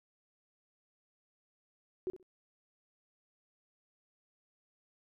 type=tone with echo; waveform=sine; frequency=370 Hz; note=F#4; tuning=in tune; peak=-32 dBFS; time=2.07-2.1 s; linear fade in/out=0 ms; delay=64 ms; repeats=2; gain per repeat=-14 dB; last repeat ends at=2.228 s; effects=none